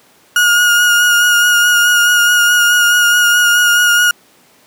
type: tone with vibrato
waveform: 35% pulse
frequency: 1435 Hz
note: F6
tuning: 47 cents sharp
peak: -6 dBFS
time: 0.36-4.11 s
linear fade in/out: 2 ms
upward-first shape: sine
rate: 4.7 Hz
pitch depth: 20 cents each way
effects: pink hiss -48 dBFS RMS until 4.66 s + high-pass 200 Hz 12 dB/octave